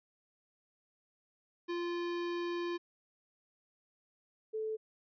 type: tone pair in turn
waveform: square / sine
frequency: 346.7 / 436.8 Hz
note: F4 / A4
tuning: -13 / -13 cents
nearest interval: major third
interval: 400 cents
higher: second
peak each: -35 / -34 dBFS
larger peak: second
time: 1.68-2.78 / 4.53-4.77 s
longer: first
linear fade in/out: 20 ms
effects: resampled to 11025 Hz